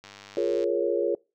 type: click train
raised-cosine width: 0.2 ms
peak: -27 dBFS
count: 61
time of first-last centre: 0.04-0.64 s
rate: 100 Hz
type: chord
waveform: sine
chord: Bb minor seventh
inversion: second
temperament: equal with one note detuned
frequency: 349.2 / 415.3 / 469.9 / 554.4 Hz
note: F4 / Ab4 / Bb4 / Db5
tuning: 0 / 0 / +14 / 0 cents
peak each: -28 dBFS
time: 0.37-1.15 s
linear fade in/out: 2 ms
effects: noise-tail reverb RT60 0.3 s tail -26 dB re dry

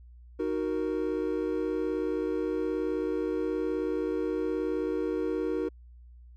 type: chord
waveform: triangle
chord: D# minor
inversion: none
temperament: equal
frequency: 311.1 / 370 / 466.2 Hz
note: D#4 / F#4 / A#4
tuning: 0 / 0 / 0 cents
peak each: -30 dBFS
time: 0.39-5.69 s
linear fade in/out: 10 ms
effects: added 60 Hz sine -48 dBFS peak until 6.36 s

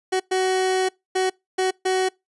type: tone bursts at uneven times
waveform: 30% pulse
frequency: 374.4 Hz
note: F#4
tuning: 20 cents sharp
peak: -16 dBFS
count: 5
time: 0.12-0.2 / 0.31-0.89 / 1.15-1.3 / 1.58-1.71 / 1.85-2.09 s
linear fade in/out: 10 ms
effects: noise-tail reverb RT60 0.2 s tail -25 dB re dry + resampled to 24000 Hz

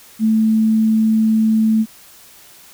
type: tone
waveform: sine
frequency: 220 Hz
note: A3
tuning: in tune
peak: -11 dBFS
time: 0.19-1.86 s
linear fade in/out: 50 ms
effects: white hiss -44 dBFS RMS until 2.73 s

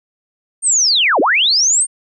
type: linear two-way sweep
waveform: sine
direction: down then up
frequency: 8870 to 245.1 to 8870 Hz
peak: -10 dBFS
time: 0.62-1.87 s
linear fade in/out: 50 ms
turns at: 1.2 s
effects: none

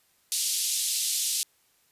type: band-pass noise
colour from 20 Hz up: white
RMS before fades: -28 dBFS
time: 0.32-1.43 s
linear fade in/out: 0 ms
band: 3300 to 11000 Hz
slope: 24 dB/octave
effects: white hiss -66 dBFS RMS until 1.91 s + resampled to 32000 Hz

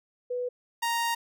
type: tone pair in turn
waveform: sine / sawtooth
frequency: 493.9 / 932.4 Hz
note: B4 / A#5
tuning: 0 / 0 cents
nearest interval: major seventh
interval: 1100 cents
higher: second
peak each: -28 / -22 dBFS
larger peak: second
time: 0.3-0.49 / 0.82-1.15 s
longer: second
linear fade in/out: 10 ms
effects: none

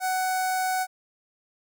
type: tone with notch filter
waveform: sawtooth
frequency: 746 Hz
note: F#5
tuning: 14 cents sharp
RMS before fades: -26 dBFS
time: 0-0.87 s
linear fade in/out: 50 ms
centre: 3100 Hz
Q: 0.99
effects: none

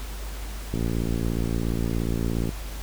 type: click train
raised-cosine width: 3 ms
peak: -14 dBFS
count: 101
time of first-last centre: 0.74-2.491 s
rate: 57.1 Hz
effects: added 50 Hz sine -32 dBFS peak until 2.82 s + pink hiss -41 dBFS RMS until 2.82 s

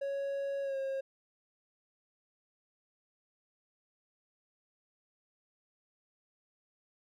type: tone with pitch glide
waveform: triangle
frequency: 555 to 538.9 Hz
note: C#5 to C#5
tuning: +2 to -49 cents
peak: -31 dBFS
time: 0.01-1.01 s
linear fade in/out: 10 ms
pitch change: -51 cents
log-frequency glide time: 0.62-0.77 s
effects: none

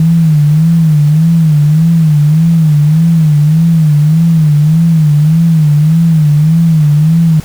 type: tone with vibrato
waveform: sine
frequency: 156.8 Hz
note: D#3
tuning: 14 cents sharp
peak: -4 dBFS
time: 0-7.4 s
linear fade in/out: 2 ms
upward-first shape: sine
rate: 1.7 Hz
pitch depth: 110 cents each way
effects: pink hiss -32 dBFS RMS until 7.44 s

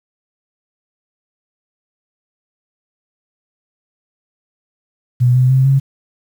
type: tone with pitch steps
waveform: sine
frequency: 123.47 / 127.53 / 131.72 / 136.05 Hz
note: B2 / C3 / C3 / C#3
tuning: 0 / -44 / +12 / -32 cents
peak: -8 dBFS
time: 5.2-5.8 s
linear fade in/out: 20 ms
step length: 150 ms
effects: 7-bit

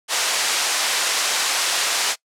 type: band-pass noise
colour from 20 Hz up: white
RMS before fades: -21 dBFS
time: 0.08-2.16 s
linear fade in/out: 50 ms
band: 590 to 7200 Hz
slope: 12 dB/octave
effects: noise-tail reverb RT60 0.1 s tail -23 dB re dry + low-pass 12000 Hz 12 dB/octave

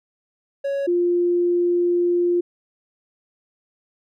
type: tone pair in turn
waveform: triangle / sine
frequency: 556 / 350.3 Hz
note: C#5 / F4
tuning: +5 / +5 cents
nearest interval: minor sixth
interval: 800 cents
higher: first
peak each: -19 / -16 dBFS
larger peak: second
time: 0.64-0.87 / 0.87-2.41 s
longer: second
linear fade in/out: 10 ms
effects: none

